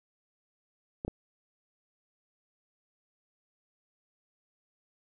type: clicks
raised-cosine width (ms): 2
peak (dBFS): -21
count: 2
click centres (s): 1.049 / 1.08
effects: none